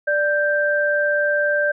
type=tone pair together; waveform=sine; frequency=588.5 / 1571 Hz; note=D5 / G6; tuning=+3 / +3 cents; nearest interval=octave + perfect fourth; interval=1700 cents; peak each=-19 dBFS; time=0.07-1.72 s; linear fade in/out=10 ms; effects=none